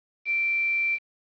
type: tone with quantisation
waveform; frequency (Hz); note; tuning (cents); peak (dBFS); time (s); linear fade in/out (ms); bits
sine; 2348; D7; -1; -22; 0.25-0.99; 50; 7
effects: resampled to 11025 Hz